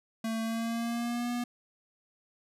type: tone with pitch glide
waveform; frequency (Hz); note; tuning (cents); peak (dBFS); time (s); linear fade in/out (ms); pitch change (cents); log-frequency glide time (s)
square; 224.5 to 242; A3 to B3; +35 to -35; -31; 0.24-1.44; 5; +130; 0.41-1.31
effects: resampled to 32000 Hz